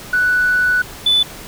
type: tone pair in turn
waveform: sine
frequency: 1483 / 3492 Hz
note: F#6 / A7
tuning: +4 / -14 cents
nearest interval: octave + minor third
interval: 1482 cents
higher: second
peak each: -11 / -9 dBFS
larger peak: second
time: 0.13-0.82 / 1.06-1.23 s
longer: first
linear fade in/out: 5 ms
effects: tanh soft clip ceiling -7 dBFS + pink hiss -34 dBFS RMS until 1.47 s